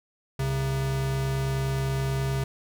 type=tone pair together; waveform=square; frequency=64.9 / 134.46 Hz; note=C2 / C3; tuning=-13 / +48 cents; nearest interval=octave + minor second; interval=1261 cents; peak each=-34 / -26 dBFS; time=0.39-2.44 s; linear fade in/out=5 ms; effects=none